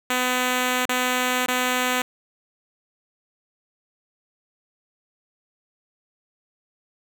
5% pulse tone with dropouts, 251.6 Hz, B3, 32 cents sharp, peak -9 dBFS, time 0.1-2.02 s, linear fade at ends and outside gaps 2 ms, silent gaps 0.855-0.892 / 1.461-1.483 s, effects none

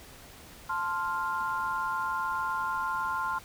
sine chord, F major, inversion first, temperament equal, 880 / 1046.5 / 1396.9 Hz, A5 / C6 / F6, 0 / 0 / 0 cents, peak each -35 / -31 / -33 dBFS, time 0.69-3.39 s, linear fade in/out 10 ms, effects pink hiss -50 dBFS RMS until 3.44 s

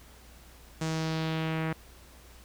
sawtooth tone with low-pass filter sweep, 160 Hz, D#3, 49 cents sharp, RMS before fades -31 dBFS, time 0.81-1.73 s, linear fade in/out 5 ms, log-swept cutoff 7400 to 2000 Hz, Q 1.8, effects added 60 Hz sine -53 dBFS peak until 2.44 s + pink hiss -55 dBFS RMS until 2.44 s

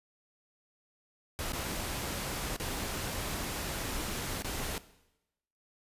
pink noise with dropouts, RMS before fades -36 dBFS, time 1.39-4.78 s, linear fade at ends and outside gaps 0 ms, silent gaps 1.521-1.533 / 2.564-2.599 / 4.422-4.446 s, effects noise-tail reverb RT60 0.9 s tail -17 dB re dry + resampled to 32000 Hz

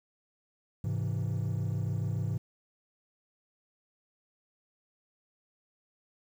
triangle chord, Ab augmented, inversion none, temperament equal, 103.83 / 130.81 / 164.81 Hz, Ab2 / C3 / E3, 0 / 0 / 0 cents, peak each -29 / -31 / -33 dBFS, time 0.84-2.38 s, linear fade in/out 5 ms, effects tanh soft clip ceiling -23 dBFS + 10-bit

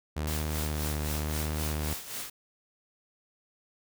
sawtooth tone with vibrato, 76 Hz, D#2, 40 cents flat, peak -26 dBFS, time 0.16-1.94 s, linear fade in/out 10 ms, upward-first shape sine, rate 0.92 Hz, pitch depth 21 cents each way
white noise with tremolo, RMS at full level -36 dBFS, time 0.27-2.3 s, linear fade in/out 5 ms, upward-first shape sine, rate 3.8 Hz, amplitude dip 65%
effects none

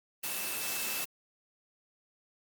sine tone in noise, 2637 Hz, E7, in tune, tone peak -41 dBFS, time 0.23-1.05 s, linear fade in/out 10 ms, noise white, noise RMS -35 dBFS, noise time 0.23-1.05 s, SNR -9 dB, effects high-pass 150 Hz 12 dB/octave + Opus 24 kbps

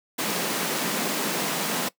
pink high-pass noise, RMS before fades -27 dBFS, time 0.18-1.89 s, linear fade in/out 10 ms, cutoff 160 Hz, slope 48 dB/octave, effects noise-tail reverb RT60 0.1 s tail -19 dB re dry

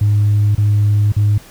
sine tone with dropouts, 103.83 Hz, G#2, in tune, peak -8 dBFS, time 0.01-1.38 s, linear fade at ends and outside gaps 5 ms, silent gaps 0.551-0.579 / 1.121-1.164 s, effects tanh soft clip ceiling -7 dBFS + pink hiss -41 dBFS RMS until 1.5 s

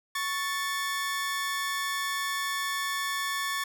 sawtooth tone pair together, 1108.7 / 1760 Hz, C#6 / A6, 0 / 0 cents, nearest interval minor sixth, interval 800 cents, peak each -28 dBFS, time 0.15-3.64 s, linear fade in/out 5 ms, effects none

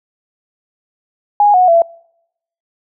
sine tone with pitch steps, 825 / 732 / 673 Hz, G#5 / F#5 / E5, -12 / -19 / +36 cents, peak -6 dBFS, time 1.4-1.82 s, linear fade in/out 2 ms, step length 140 ms, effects noise-tail reverb RT60 0.8 s tail -26 dB re dry

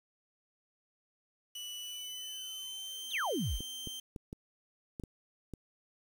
sawtooth tone with pitch glide, 2960 to 3131 Hz, F#7 to G7, 0 to -3 cents, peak -38 dBFS, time 1.55-4 s, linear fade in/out 5 ms, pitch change +97 cents, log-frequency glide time 1.81-3.07 s
sine exponential sweep, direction down, 4200 to 32.76 Hz, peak -31 dBFS, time 3.1-3.6 s, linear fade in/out 50 ms
clicks, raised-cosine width 3 ms, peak -29 dBFS, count 7, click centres 3.606 / 3.873 / 4.162 / 4.329 / 4.998 / 5.037 / 5.537 s
effects 9-bit

